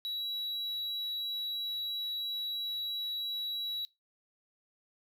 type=tone; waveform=triangle; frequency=3901 Hz; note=B7; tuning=22 cents flat; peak=-32 dBFS; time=0.05-3.85 s; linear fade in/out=0 ms; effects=noise-tail reverb RT60 0.2 s tail -20 dB re dry